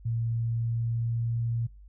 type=tone with pitch glide; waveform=sine; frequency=115.2 to 116.4 Hz; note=A#2 to A#2; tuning=-20 to -2 cents; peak=-26 dBFS; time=0.05-1.67 s; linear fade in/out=10 ms; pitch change=+18 cents; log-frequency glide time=0.19-1.41 s; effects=noise-tail reverb RT60 0.3 s tail -24 dB re dry + added 50 Hz sine -47 dBFS peak until 1.88 s